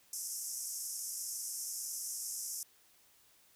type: band-pass noise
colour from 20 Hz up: pink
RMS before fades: -41 dBFS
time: 0.13-2.63 s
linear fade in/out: 2 ms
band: 5300 to 13000 Hz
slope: 96 dB/octave
effects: white hiss -66 dBFS RMS until 3.55 s